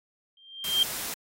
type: tone with exponential growth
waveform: sine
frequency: 3175 Hz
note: G7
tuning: 21 cents sharp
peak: -17 dBFS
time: 0.37-0.83 s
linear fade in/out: 2 ms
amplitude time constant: 100 ms
type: noise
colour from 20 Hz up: white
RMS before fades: -34 dBFS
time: 0.64-1.14 s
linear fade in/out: 2 ms
effects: AAC 48 kbps